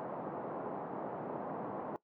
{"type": "band-pass noise", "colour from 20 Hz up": "white", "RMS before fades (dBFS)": -41, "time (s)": [0, 1.96], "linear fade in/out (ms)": 0, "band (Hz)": [150, 910], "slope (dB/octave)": 24, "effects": ["noise-tail reverb RT60 0.1 s tail -18 dB re dry"]}